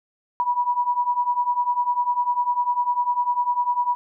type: beating tone pair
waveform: sine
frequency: 967 / 977 Hz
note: B5 / B5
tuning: -37 / -19 cents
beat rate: 10 Hz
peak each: -24 / -21 dBFS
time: 0.4-3.95 s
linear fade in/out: 0 ms
effects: none